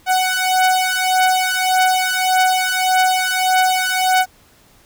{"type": "beating tone pair", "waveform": "sawtooth", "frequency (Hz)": [744, 745.7], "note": ["F#5", "F#5"], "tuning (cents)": [9, 13], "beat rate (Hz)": 1.7, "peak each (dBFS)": -13, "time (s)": [0.06, 4.26], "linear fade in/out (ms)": 50, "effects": ["pink hiss -51 dBFS RMS until 4.85 s"]}